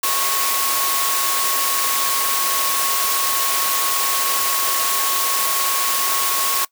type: tone in noise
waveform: sine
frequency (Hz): 1100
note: C#6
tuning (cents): -14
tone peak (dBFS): -24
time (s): 0.03-6.65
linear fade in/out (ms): 5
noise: white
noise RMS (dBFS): -20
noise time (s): 0.03-6.65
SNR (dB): -7
effects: noise-tail reverb RT60 0.1 s tail -21 dB re dry + high-pass 400 Hz 12 dB/octave